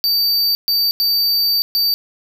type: tone bursts at uneven times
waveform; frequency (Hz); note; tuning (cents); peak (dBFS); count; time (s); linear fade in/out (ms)
square; 4623; D8; -28; -14; 4; 0.04-0.55 / 0.68-0.91 / 1-1.62 / 1.75-1.94; 0
effects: none